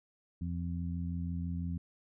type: harmonic tone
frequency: 86 Hz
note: F2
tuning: 26 cents flat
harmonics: 1 / 2 / 3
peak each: -36 / -37 / -44 dBFS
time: 0.41-1.78 s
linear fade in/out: 5 ms
effects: none